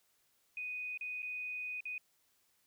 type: tone with dropouts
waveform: sine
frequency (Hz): 2489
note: D#7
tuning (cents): 0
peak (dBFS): -38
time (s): 0.57-1.98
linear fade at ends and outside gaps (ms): 2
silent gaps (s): 0.975-1.01 / 1.221-1.228 / 1.806-1.854
effects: white hiss -74 dBFS RMS until 2.66 s